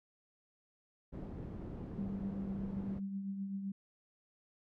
white low-pass noise, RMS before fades -45 dBFS, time 1.12-3 s, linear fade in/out 20 ms, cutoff 250 Hz, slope 12 dB/octave
sine tone with tremolo, 196 Hz, G3, in tune, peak -35 dBFS, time 1.98-3.72 s, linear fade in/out 5 ms, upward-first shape triangle, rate 7.8 Hz, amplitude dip 50%
effects none

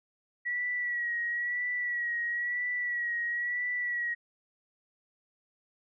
sine tone with vibrato, 1929 Hz, B6, 41 cents flat, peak -29 dBFS, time 0.45-4.15 s, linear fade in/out 20 ms, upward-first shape sine, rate 1 Hz, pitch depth 37 cents each way, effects none

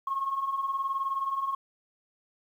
sine beating tone pair, 1070 / 1089 Hz, C6 / C#6, +38 / -31 cents, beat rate 19 Hz, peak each -34 / -28 dBFS, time 0.07-1.55 s, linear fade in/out 5 ms, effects tanh soft clip ceiling -20 dBFS + 10-bit

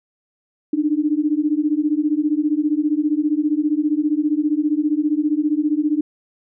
sine beating tone pair, 293.7 / 308.7 Hz, D4 / D#4, 0 / -14 cents, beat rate 15 Hz, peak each -19 dBFS, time 0.73-6.01 s, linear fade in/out 5 ms, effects none

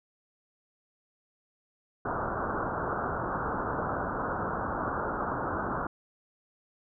white low-pass noise, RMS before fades -32 dBFS, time 2.05-5.87 s, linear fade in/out 5 ms, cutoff 1500 Hz, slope 96 dB/octave, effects none

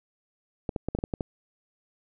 clicks, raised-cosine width 2 ms, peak -15 dBFS, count 8, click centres 0.692 / 0.762 / 0.886 / 0.95 / 0.988 / 1.039 / 1.138 / 1.208 s, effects none

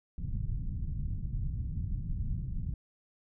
pink low-pass noise, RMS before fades -34 dBFS, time 0.18-2.74 s, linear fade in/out 2 ms, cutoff 160 Hz, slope 24 dB/octave, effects none

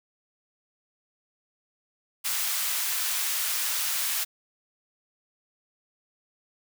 white high-pass noise, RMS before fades -28 dBFS, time 2.24-4.25 s, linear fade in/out 20 ms, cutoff 1100 Hz, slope 12 dB/octave, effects none

